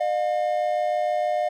triangle tone pair together, 606.6 / 713 Hz, D#5 / F5, -44 / +36 cents, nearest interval minor third, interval 280 cents, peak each -22 dBFS, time 0-1.49 s, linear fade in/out 10 ms, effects none

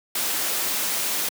white noise, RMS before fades -25 dBFS, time 0.15-1.29 s, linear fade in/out 5 ms, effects high-pass 200 Hz 12 dB/octave

